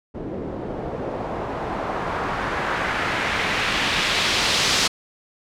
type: noise with low-pass filter sweep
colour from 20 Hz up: white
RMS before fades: -24 dBFS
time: 0.14-4.88 s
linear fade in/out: 10 ms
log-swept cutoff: 360 to 5100 Hz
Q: 1.2
effects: none